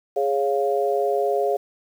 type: chord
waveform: sine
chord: Db major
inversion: second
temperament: equal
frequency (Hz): 415.3 / 554.4 / 698.5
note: Ab4 / Db5 / F5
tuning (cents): 0 / 0 / 0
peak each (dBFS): -22 / -24 / -24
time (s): 0.16-1.57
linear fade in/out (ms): 10
effects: 8-bit